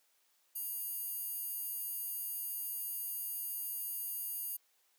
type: tone with high-pass filter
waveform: square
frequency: 947 Hz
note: A#5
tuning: 27 cents sharp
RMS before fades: -40 dBFS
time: 0.55-4.57 s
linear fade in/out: 10 ms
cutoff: 12000 Hz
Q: 2.7
effects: white hiss -73 dBFS RMS until 4.98 s + high-pass 400 Hz 12 dB/octave